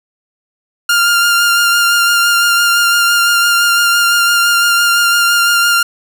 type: tone with vibrato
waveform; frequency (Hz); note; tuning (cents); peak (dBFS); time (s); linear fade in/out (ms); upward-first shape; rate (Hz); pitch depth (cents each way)
sawtooth; 1400; F6; +4; -5; 0.89-5.83; 5; sine; 5.9; 16
effects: none